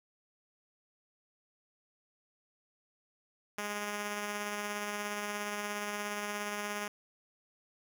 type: tone with tremolo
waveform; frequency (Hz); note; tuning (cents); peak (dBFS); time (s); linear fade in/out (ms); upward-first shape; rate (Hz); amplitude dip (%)
5% pulse; 206.8; G#3; -7; -23; 3.58-6.88; 5; sine; 17; 25
effects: none